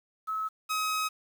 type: tone pair in turn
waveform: sine / sawtooth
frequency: 1292 / 1269.8 Hz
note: E6 / D#6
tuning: -35 / +35 cents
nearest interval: unison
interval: 30 cents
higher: first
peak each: -29 / -24 dBFS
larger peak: second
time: 0.27-0.49 / 0.69-1.09 s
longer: second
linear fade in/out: 20 ms
effects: 9-bit